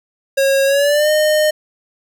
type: tone with pitch glide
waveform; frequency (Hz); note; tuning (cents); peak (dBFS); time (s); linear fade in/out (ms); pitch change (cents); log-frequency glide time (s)
square; 545 to 611.7; C#5 to D#5; -29 to -30; -12; 0.37-1.51; 10; +199; 0.65-1.1
effects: none